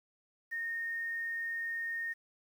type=tone; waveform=sine; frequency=1842 Hz; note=A#6; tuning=21 cents flat; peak=-34 dBFS; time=0.51-2.14 s; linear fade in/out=20 ms; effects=10-bit